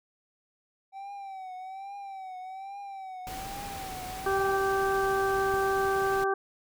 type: tone with vibrato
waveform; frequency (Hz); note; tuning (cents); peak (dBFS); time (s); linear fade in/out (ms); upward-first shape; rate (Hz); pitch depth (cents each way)
triangle; 770; G5; -31; -36; 0.92-4.64; 50; triangle; 1.2; 84
type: noise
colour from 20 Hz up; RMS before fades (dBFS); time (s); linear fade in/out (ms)
pink; -41; 3.27-6.24; 0
type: harmonic tone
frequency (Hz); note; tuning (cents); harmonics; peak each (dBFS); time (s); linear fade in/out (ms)
389.1; G4; -13; 1 / 2 / 3 / 4; -27 / -30 / -32 / -33; 4.26-6.34; 5
type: click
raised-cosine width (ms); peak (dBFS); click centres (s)
5; -27; 5.54
effects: none